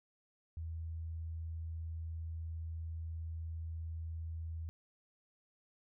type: tone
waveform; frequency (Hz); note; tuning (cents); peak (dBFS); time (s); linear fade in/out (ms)
sine; 81.5; E2; -19; -39; 0.57-4.69; 0
effects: none